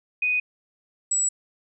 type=tone pair in turn; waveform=sine; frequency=2489 / 7843 Hz; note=D#7 / B8; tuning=0 / -13 cents; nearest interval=octave + minor sixth; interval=1987 cents; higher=second; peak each=-20 dBFS; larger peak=neither; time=0.22-0.4 / 1.11-1.29 s; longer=neither; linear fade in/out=5 ms; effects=none